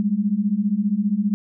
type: beating tone pair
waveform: sine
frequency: 196 / 211 Hz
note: G3 / G#3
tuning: 0 / +28 cents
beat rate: 15 Hz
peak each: -22 / -20 dBFS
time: 0-1.34 s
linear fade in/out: 0 ms
effects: none